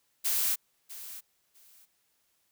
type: noise with echo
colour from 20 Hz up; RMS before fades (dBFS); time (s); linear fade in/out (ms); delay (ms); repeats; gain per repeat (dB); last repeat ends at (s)
blue; -28; 0.24-0.56; 20; 650; 2; -15; 1.86
effects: white hiss -73 dBFS RMS until 2.51 s